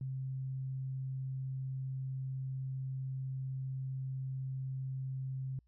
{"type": "tone", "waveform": "sine", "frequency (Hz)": 132.2, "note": "C3", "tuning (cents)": 18, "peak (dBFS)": -36, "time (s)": [0.01, 5.59], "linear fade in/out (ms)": 2, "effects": ["added 60 Hz sine -67 dBFS peak until 5.67 s"]}